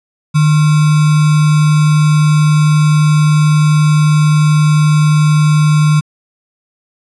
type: tone with sample-and-hold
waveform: sine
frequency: 151.9 Hz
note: D#3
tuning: 41 cents flat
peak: -6 dBFS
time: 0.34-6.01 s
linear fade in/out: 20 ms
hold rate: 1225 Hz
effects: resampled to 24000 Hz